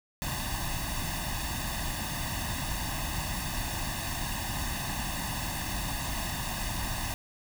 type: noise with comb filter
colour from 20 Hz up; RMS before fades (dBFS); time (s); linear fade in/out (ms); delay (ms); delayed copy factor
pink; -33; 0.22-7.14; 0; 1.1; +0.9
effects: none